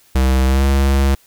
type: tone with pitch glide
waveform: square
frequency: 65.41 to 68.23 Hz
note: C2 to C#2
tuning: 0 to -27 cents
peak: -12 dBFS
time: 0.15-1.15 s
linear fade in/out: 5 ms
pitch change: +73 cents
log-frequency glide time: 0.46-0.64 s
effects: white hiss -52 dBFS RMS until 1.26 s